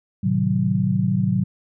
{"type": "chord", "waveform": "sine", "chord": "A diminished seventh", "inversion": "none", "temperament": "equal with one note detuned", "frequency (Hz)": [110, 130.81, 155.56, 188.23], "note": ["A2", "C3", "Eb3", "Gb3"], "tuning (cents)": [0, 0, 0, 30], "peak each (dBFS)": [-24, -24, -25, -20], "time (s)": [0.23, 1.44], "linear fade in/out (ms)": 10, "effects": []}